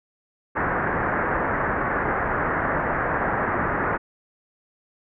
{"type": "low-pass noise", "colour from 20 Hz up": "white", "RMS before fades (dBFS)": -24, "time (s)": [0.55, 3.98], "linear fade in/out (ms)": 20, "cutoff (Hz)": 1800, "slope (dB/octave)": 48, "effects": []}